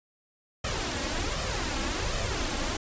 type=noise with flanger; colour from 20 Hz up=pink; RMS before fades=-30 dBFS; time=0.64-2.77 s; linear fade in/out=5 ms; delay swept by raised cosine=1.6 to 3.7 ms; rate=1.3 Hz; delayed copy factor=+0.6; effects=resampled to 16000 Hz